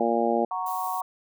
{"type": "harmonic tone", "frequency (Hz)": 116.6, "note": "A#2", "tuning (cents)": 1, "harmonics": [2, 3, 4, 5, 6, 7], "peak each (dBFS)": [-28, -28, -28, -28, -28, -28], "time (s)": [0, 0.45], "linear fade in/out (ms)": 5}
{"type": "chord", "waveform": "sine", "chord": "F# major", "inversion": "none", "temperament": "equal", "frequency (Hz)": [740, 932.3, 1108.7], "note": ["F#5", "A#5", "C#6"], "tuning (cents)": [0, 0, 0], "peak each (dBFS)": -31, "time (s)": [0.51, 1.02], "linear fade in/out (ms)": 2}
{"type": "noise", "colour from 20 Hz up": "violet", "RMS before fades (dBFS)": -40, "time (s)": [0.66, 1.01], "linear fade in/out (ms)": 5}
{"effects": []}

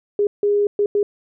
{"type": "tone bursts at uneven times", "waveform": "sine", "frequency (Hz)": 410, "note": "G#4", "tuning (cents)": -22, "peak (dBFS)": -14, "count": 4, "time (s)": [[0.19, 0.27], [0.43, 0.67], [0.79, 0.86], [0.95, 1.03]], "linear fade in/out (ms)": 2, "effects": []}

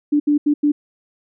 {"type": "tone bursts at uneven times", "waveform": "sine", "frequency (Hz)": 293.7, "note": "D4", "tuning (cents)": 0, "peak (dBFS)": -12, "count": 4, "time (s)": [[0.12, 0.2], [0.27, 0.38], [0.46, 0.54], [0.63, 0.72]], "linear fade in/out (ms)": 10, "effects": []}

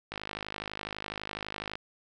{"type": "click train", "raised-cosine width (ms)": 0.3, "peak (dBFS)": -19, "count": 86, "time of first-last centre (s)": [0.12, 1.755], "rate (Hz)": 52, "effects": []}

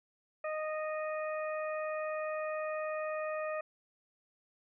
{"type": "harmonic tone", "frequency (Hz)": 619, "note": "D#5", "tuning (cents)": -9, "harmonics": [1, 2, 3, 4], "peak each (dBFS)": [-35, -41, -45, -47], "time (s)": [0.44, 3.61], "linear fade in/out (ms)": 5, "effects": []}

